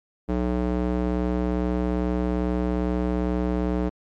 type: tone with band-pass filter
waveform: square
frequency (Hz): 61.2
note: B1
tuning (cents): -15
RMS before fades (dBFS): -24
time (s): 0.28-3.9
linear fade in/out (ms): 20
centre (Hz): 340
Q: 0.88
effects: MP3 64 kbps